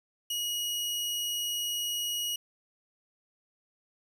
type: tone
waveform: sawtooth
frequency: 2900 Hz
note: F#7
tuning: 35 cents flat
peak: -27 dBFS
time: 0.3-2.36 s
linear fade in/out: 5 ms
effects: 11-bit